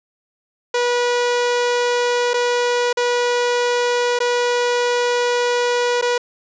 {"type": "tone with dropouts", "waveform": "sawtooth", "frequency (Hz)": 485.9, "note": "B4", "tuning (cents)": -28, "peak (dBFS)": -12, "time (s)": [0.74, 6.18], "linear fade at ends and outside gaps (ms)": 5, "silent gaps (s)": [[2.335, 2.34], [2.929, 2.971], [4.19, 4.202], [6.014, 6.023]], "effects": ["resampled to 16000 Hz", "9-bit"]}